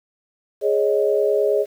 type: chord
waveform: sine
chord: Ab suspended fourth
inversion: none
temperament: just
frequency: 415.3 / 553.7 / 623 Hz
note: Ab4 / Db5 / Eb5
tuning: 0 / -2 / +2 cents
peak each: -18 / -21 / -22 dBFS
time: 0.61-1.66 s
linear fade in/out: 50 ms
effects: 8-bit